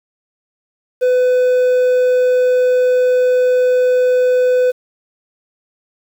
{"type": "tone", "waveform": "triangle", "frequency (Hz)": 502, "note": "B4", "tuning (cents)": 28, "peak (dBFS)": -8, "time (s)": [1.01, 4.72], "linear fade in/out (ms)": 20, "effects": ["7-bit"]}